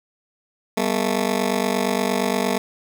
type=ring-modulated tone; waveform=15% pulse; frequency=220 Hz; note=A3; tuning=in tune; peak=-10 dBFS; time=0.77-2.58 s; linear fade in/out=0 ms; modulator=24.3 Hz; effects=none